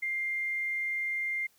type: tone with tanh clipping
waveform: triangle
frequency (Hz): 2100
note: C7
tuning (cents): +6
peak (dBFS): -29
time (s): 0.02-1.47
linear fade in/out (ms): 10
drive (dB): 2
effects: white hiss -66 dBFS RMS until 1.58 s